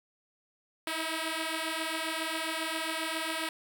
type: beating tone pair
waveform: 5% pulse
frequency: 317.8 / 325.2 Hz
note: D#4 / E4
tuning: +37 / -23 cents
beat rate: 7.4 Hz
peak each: -23 dBFS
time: 0.87-3.49 s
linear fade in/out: 2 ms
effects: none